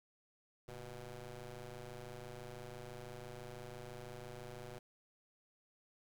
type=ring-modulated tone; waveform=15% pulse; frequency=120 Hz; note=B2; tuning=49 cents flat; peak=-38 dBFS; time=0.68-4.79 s; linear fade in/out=5 ms; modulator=253 Hz; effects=12-bit